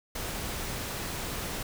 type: noise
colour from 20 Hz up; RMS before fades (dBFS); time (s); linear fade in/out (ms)
pink; -35; 0.15-1.63; 5
effects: none